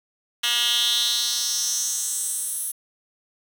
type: tone with high-pass filter sweep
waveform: 10% pulse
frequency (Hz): 238.7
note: A#3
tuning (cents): +41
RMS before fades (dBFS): -24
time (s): 0.43-2.72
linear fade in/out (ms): 10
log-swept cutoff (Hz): 2600 to 11000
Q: 3.4
effects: 8-bit